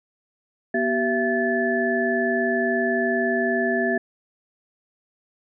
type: tone cluster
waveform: sine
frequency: 242 / 384.5 / 670 / 1737 Hz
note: B3 / G4 / E5 / A6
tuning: -35 / -33 / +28 / -23 cents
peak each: -25 dBFS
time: 0.74-3.98 s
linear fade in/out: 5 ms
effects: none